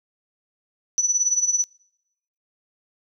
sine tone with tremolo, 5950 Hz, F#8, 9 cents sharp, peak -15 dBFS, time 0.98-1.64 s, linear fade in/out 0 ms, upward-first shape sine, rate 18 Hz, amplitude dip 75%, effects noise-tail reverb RT60 0.8 s tail -24 dB re dry

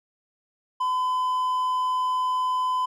triangle tone, 1013 Hz, B5, 44 cents sharp, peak -20 dBFS, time 0.8-2.86 s, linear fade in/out 10 ms, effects none

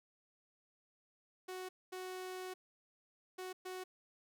sawtooth tone bursts at uneven times, 370 Hz, F#4, in tune, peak -39 dBFS, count 4, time 1.48-1.69 / 1.92-2.54 / 3.38-3.53 / 3.65-3.84 s, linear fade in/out 10 ms, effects none

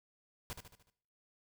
pink noise with echo, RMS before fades -42 dBFS, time 0.5-0.53 s, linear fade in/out 0 ms, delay 74 ms, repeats 5, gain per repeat -6 dB, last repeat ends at 0.9 s, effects noise-tail reverb RT60 0.6 s tail -17 dB re dry

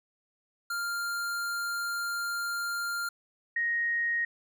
square / sine tone pair in turn, 1396.9 / 1872.5 Hz, F6 / A#6, 0 / +7 cents, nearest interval perfect fourth, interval 507 cents, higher second, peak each -31 / -26 dBFS, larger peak second, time 0.7-3.09 / 3.56-4.25 s, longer first, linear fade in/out 5 ms, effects none

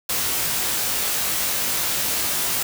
white noise with comb filter, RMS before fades -23 dBFS, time 0.09-2.63 s, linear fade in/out 5 ms, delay 19 ms, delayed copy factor +0.8, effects none

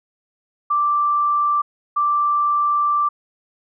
sine tone bursts at uneven times, 1174 Hz, D6, 1 cent flat, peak -15 dBFS, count 2, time 0.7-1.62 / 1.96-3.09 s, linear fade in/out 10 ms, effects none

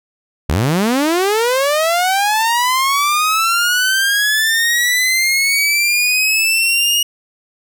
sawtooth linear sweep, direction up, 61.74 to 2879 Hz, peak -9 dBFS, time 0.49-7.03 s, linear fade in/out 5 ms, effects none

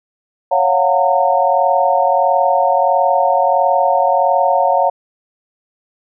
sine chord, Gb major seventh, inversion second, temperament equal with one note detuned, 554.4 / 698.5 / 740 / 915.3 Hz, Db5 / F5 / Gb5 / Bb5, 0 / 0 / 0 / -32 cents, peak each -16 dBFS, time 0.51-4.9 s, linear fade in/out 10 ms, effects none

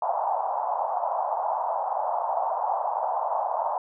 white band-pass noise, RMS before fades -27 dBFS, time 0.02-3.78 s, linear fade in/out 2 ms, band 650 to 940 Hz, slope 48 dB/octave, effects none

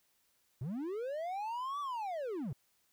triangle linear two-way sweep, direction up then down, 110 to 1174.7 to 110 Hz, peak -34 dBFS, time 0.61-2.53 s, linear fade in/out 5 ms, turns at 1.8 s, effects white hiss -74 dBFS RMS until 2.92 s

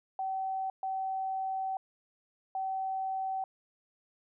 sine tone bursts at uneven times, 765 Hz, G5, 42 cents flat, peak -31 dBFS, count 3, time 0.19-0.7 / 0.83-1.77 / 2.55-3.44 s, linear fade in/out 2 ms, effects none

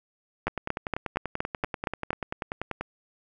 two click trains, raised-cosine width 0.5 ms, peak -11 / -15 dBFS, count 8 / 25, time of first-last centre 0.47-2.106 / 0.48-2.81 s, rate 4.28 / 10.3 Hz, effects none

